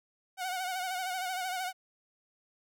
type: tone with vibrato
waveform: sawtooth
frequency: 739 Hz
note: F#5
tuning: 2 cents flat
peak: -29 dBFS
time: 0.37-1.73 s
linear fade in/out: 50 ms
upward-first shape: sine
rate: 13 Hz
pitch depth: 57 cents each way
effects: none